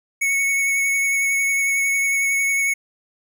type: tone with vibrato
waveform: square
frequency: 2213 Hz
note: C#7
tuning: 3 cents flat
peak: -18 dBFS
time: 0.21-2.74 s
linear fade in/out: 10 ms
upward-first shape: triangle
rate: 11 Hz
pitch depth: 17 cents each way
effects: none